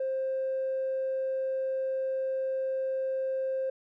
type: tone with tanh clipping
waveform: triangle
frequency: 528 Hz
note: C5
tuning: 16 cents sharp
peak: -28 dBFS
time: 0-3.7 s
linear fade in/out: 5 ms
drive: 5 dB
effects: none